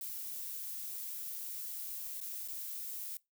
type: noise with dropouts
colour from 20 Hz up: violet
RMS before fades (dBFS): -42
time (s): 0.01-3.17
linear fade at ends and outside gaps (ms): 1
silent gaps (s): 2.203-2.212 / 2.478-2.484
effects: noise-tail reverb RT60 0.2 s tail -22 dB re dry